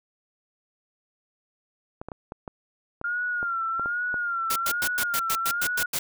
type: clicks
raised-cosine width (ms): 1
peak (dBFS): -21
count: 10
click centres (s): 2.015 / 2.086 / 2.118 / 2.321 / 2.478 / 3.014 / 3.429 / 3.796 / 3.859 / 4.142
type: tone with vibrato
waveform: sine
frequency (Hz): 1400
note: F6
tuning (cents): +4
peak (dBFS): -25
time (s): 3.04-5.86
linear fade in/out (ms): 5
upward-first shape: sine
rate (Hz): 1.2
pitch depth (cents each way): 81
type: noise bursts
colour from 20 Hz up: white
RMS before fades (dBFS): -27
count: 10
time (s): 4.5-5.99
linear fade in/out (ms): 5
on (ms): 59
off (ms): 100
effects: none